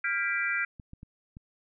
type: chord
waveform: sine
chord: G dominant seventh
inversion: third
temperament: equal with one note detuned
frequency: 1396.9 / 1609.3 / 1975.5 / 2349 Hz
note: F6 / G6 / B6 / D7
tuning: 0 / +45 / 0 / 0 cents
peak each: -32 dBFS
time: 0.04-0.65 s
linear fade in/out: 5 ms
type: clicks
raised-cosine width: 5 ms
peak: -32 dBFS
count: 4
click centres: 0.798 / 0.934 / 1.031 / 1.369 s
effects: none